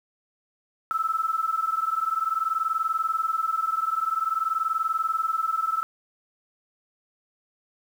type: tone pair together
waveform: sine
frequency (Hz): 1304.5 / 1325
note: E6 / E6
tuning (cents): -18 / +9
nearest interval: unison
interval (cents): 27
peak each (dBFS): -26 / -26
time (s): 0.91-5.83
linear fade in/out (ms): 0
effects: 8-bit